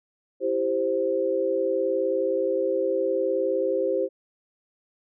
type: chord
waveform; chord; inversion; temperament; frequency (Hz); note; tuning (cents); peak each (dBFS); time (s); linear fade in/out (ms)
sine; C major; first; equal with one note detuned; 332.7 / 392 / 523.3; E4 / G4 / C5; +16 / 0 / 0; -30 / -26 / -24; 0.4-4.09; 50
effects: none

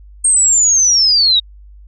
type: linear sweep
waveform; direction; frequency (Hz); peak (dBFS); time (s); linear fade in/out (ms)
sine; down; 8580 to 3729; -8; 0.24-1.4; 10
effects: added 50 Hz sine -36 dBFS peak until 1.87 s

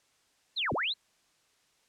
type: linear two-way sweep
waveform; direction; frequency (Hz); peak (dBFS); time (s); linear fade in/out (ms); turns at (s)
sine; down then up; 4300 to 64.4 to 4300; -28; 0.56-0.94; 20; 0.73
effects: white hiss -69 dBFS RMS until 1.88 s + low-pass 8000 Hz 12 dB/octave

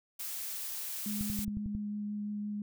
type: noise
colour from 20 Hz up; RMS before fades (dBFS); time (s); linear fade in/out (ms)
blue; -39; 0.19-1.45; 10
type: tone with vibrato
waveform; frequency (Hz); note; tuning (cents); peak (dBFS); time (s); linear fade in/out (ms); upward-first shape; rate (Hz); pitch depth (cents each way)
sine; 207.7; G#3; 0; -34; 1.06-2.62; 2; triangle; 5.8; 10
type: click train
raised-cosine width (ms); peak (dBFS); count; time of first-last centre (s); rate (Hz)
5; -26; 7; 1.21-1.751; 11.1
effects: none

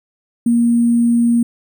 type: tone with sample-and-hold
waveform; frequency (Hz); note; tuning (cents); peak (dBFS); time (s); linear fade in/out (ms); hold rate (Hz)
sine; 235.7; A#3; +19; -10; 0.46-1.43; 5; 8820
effects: none

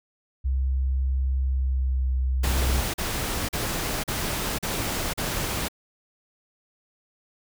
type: tone with pitch glide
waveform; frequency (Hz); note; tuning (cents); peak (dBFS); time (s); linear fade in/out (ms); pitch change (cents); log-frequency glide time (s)
sine; 65.8 to 64.45; C2 to C2; +10 to -26; -21; 0.44-2.82; 20; -36; 1.43-2.13
type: noise bursts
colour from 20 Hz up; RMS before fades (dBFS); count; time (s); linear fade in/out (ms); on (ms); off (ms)
pink; -28; 6; 2.43-5.685; 10; 510; 39
effects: none

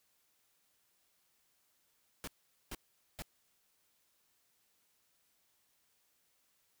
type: noise bursts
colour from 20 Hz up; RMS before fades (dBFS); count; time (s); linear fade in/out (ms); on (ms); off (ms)
pink; -43; 3; 2.24-3.222; 0; 34; 440
effects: white hiss -75 dBFS RMS until 6.8 s

